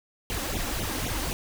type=noise with flanger; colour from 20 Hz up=pink; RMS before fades=-30 dBFS; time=0.3-1.33 s; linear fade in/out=0 ms; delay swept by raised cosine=0.3 to 3.8 ms; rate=3.9 Hz; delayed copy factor=+0.9; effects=none